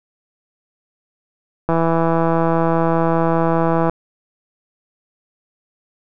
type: click train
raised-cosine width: 1 ms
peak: -4 dBFS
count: 365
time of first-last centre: 1.69-3.896 s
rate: 165 Hz
effects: none